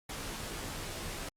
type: noise with comb filter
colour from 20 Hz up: pink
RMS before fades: -40 dBFS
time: 0.09-1.29 s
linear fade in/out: 5 ms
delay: 16 ms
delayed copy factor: -0.7
effects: low-pass 12000 Hz 12 dB/octave + Opus 48 kbps